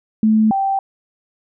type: tone pair in turn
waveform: sine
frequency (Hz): 217.8 / 780.6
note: A3 / G5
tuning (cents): -17 / -8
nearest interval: octave + minor seventh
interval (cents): 2209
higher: second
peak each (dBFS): -10 / -15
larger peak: first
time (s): 0.23-0.51 / 0.51-0.79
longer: neither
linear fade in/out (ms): 2
effects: none